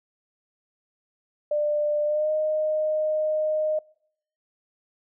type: tone with pitch glide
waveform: sine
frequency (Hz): 595 to 617.4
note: D5 to D#5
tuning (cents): +22 to -14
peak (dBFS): -21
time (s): 1.51-3.79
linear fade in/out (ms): 5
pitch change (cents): +64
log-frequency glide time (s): 2.05-2.31
effects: noise-tail reverb RT60 0.7 s tail -26 dB re dry